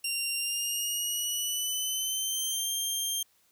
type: tone with pitch glide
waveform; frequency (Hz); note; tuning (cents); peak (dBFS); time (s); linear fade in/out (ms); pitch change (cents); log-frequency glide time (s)
15% pulse; 2772 to 3184; F7 to G7; -14 to +26; -22; 0.04-3.23; 5; +240; 0.35-2.72
effects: white hiss -67 dBFS RMS until 3.51 s